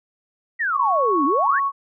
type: exponential two-way sweep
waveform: sine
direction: down then up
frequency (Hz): 1975.5 to 266 to 1975.5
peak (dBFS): -19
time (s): 0.59-1.6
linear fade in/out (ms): 20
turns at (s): 1.25
type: tone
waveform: sine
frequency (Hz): 1108.7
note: C#6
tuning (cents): 0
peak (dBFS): -18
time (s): 0.72-1.72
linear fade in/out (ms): 50
effects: none